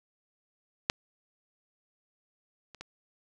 clicks, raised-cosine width 0.2 ms, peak -7 / -30 / -24 dBFS, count 3, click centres 0.899 / 2.747 / 2.81 s, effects none

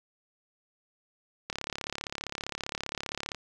click train, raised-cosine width 0.2 ms, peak -16 dBFS, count 66, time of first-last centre 1.5-3.347 s, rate 35.2 Hz, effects none

